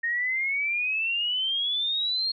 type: exponential sweep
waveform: sine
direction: up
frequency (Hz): 1841 to 4279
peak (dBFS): -24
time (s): 0.03-2.32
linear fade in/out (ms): 10
effects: none